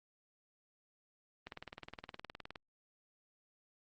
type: click train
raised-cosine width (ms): 0.3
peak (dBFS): -29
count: 22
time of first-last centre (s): 1.47-2.558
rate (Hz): 19.3
effects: Opus 24 kbps